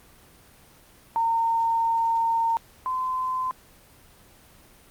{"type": "tone pair in turn", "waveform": "sine", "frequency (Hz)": [915, 1027.1], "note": ["A#5", "C6"], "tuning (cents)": [-32, -32], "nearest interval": "major second", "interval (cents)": 200, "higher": "second", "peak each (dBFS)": [-20, -24], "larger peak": "first", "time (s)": [[1.16, 2.57], [2.86, 3.51]], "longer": "first", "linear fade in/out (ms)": 0, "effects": ["pink hiss -53 dBFS RMS until 4.9 s", "Opus 24 kbps"]}